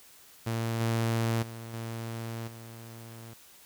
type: tone with level steps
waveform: sawtooth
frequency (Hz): 114.4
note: A#2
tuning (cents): -32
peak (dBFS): -25 / -22 / -36 / -31 / -40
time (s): 0.46-3.34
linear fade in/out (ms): 10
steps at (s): 0.8 / 1.42 / 1.73 / 2.47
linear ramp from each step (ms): 10
effects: white hiss -55 dBFS RMS until 3.65 s